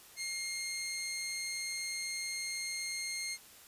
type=tone; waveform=15% pulse; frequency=2129 Hz; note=C7; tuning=30 cents sharp; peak=-30 dBFS; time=0.16-3.38 s; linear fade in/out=50 ms; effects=white hiss -56 dBFS RMS until 3.67 s + resampled to 32000 Hz